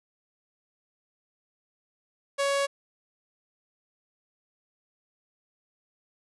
sawtooth tone, 558 Hz, C#5, 11 cents sharp, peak -20 dBFS, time 2.38-2.67 s, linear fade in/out 20 ms, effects resampled to 24000 Hz

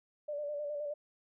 sine tone with vibrato, 587.3 Hz, D5, in tune, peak -35 dBFS, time 0.28-0.94 s, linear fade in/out 10 ms, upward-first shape square, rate 9.6 Hz, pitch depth 33 cents each way, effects none

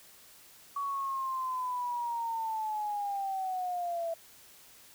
sine linear sweep, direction down, 1130 to 659.3 Hz, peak -31 dBFS, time 0.76-4.14 s, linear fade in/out 5 ms, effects white hiss -56 dBFS RMS until 4.94 s

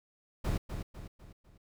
brown noise with echo, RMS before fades -31 dBFS, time 0.44-0.58 s, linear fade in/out 10 ms, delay 250 ms, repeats 4, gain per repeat -7 dB, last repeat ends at 1.58 s, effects none

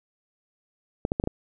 clicks, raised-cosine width 2 ms, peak -11 dBFS, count 5, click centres 1.051 / 1.119 / 1.199 / 1.239 / 1.274 s, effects none

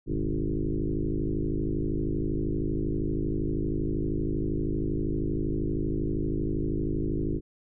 sine tone with frequency modulation, 146.83 Hz, D3, in tune, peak -25 dBFS, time 0.06-7.41 s, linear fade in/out 50 ms, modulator 52.7 Hz, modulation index 4.4, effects none

